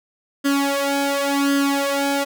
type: tone with flanger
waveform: sawtooth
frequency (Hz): 279.8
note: C#4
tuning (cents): +16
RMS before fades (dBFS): -20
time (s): 0.44-2.25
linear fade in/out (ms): 20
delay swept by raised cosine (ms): 0.62 to 2.32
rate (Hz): 0.91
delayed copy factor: +0.85
effects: none